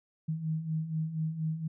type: beating tone pair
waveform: sine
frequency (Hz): 155.5 / 159.7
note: D#3 / D#3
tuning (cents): -1 / +45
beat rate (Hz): 4.2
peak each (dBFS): -37 / -31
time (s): 0.28-1.68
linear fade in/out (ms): 10
effects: none